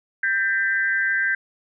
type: tone cluster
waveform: sine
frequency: 1577 / 1803 / 2000 Hz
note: G6 / A6 / B6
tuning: +10 / +42 / +21 cents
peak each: -20 / -27 / -27 dBFS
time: 0.23-1.35 s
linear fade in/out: 5 ms
effects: none

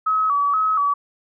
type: tone with vibrato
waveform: sine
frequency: 1209 Hz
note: D6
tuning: 50 cents sharp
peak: -16 dBFS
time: 0.06-0.94 s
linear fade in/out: 10 ms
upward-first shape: square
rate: 2.1 Hz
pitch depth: 99 cents each way
effects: none

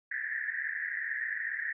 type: band-pass noise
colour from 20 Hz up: pink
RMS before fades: -35 dBFS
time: 0.11-1.73 s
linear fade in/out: 10 ms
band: 1700 to 1900 Hz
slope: 96 dB/octave
effects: none

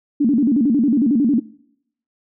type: tone with vibrato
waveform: sine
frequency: 256.8 Hz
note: C4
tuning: 32 cents flat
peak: -12 dBFS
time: 0.2-1.4 s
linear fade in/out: 10 ms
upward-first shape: square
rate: 11 Hz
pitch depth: 210 cents each way
effects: noise-tail reverb RT60 0.7 s tail -20 dB re dry

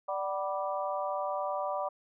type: harmonic tone with a mistuned harmonic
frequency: 196 Hz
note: G3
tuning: in tune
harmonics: 3 / 4 / 5 / 6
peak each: -34 / -36 / -37 / -38 dBFS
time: 0.08-1.89 s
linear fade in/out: 10 ms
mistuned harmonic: 4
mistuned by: -61 cents
effects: none

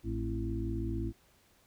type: harmonic tone with a mistuned harmonic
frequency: 55.6 Hz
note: A1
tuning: 19 cents sharp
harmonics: 1 / 2 / 4 / 5 / 6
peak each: -36 / -37 / -42 / -42 / -38 dBFS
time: 0.03-1.13 s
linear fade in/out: 50 ms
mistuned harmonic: 5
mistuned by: -66 cents
effects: pink hiss -66 dBFS RMS until 1.66 s

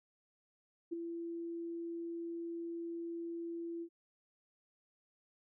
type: tone with ADSR envelope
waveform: sine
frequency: 337.1 Hz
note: E4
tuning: 39 cents sharp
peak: -33 dBFS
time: 0.91-3.89 s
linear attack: 20 ms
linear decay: 9 ms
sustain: -6 dB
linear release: 70 ms
effects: none

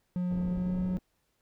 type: tone with pitch glide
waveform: triangle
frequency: 179.2 to 183.07 Hz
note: F3 to F#3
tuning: +45 to -18 cents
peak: -26 dBFS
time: 0.16-0.97 s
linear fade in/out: 0 ms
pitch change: +37 cents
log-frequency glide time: 0.47-0.82 s
type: low-pass noise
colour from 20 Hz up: pink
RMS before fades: -40 dBFS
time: 0.3-0.99 s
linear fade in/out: 5 ms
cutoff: 360 Hz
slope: 12 dB/octave
effects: pink hiss -75 dBFS RMS until 1.41 s

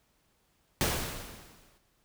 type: noise with exponential decay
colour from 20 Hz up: pink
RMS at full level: -26 dBFS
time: 0.81-1.78 s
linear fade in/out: 0 ms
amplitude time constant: 210 ms
effects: pink hiss -71 dBFS RMS until 2.04 s

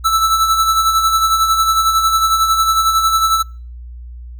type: tone with tremolo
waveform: square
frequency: 1318 Hz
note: E6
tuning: 1 cent flat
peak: -10 dBFS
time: 0.04-3.43 s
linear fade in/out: 20 ms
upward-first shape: sine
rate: 11 Hz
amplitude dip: 50%
effects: noise-tail reverb RT60 0.4 s tail -26 dB re dry + added 60 Hz sine -29 dBFS peak until 4.39 s

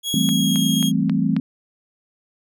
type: tone with pitch glide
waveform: sawtooth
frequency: 3322 to 3265 Hz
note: G#7 to G#7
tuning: 0 to -30 cents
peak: -19 dBFS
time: 0.03-0.92 s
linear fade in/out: 50 ms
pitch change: -30 cents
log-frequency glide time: 0.22-0.57 s
type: chord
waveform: sine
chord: A minor seventh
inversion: second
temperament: equal with one note detuned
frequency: 164.81 / 193.19 / 220 / 261.6 Hz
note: E3 / G3 / A3 / C4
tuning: 0 / -25 / 0 / 0 cents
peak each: -22 dBFS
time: 0.14-1.4 s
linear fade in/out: 2 ms
type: click train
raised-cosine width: 0.3 ms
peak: -15 dBFS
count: 5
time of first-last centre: 0.29-1.365 s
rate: 3.72 Hz
effects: none

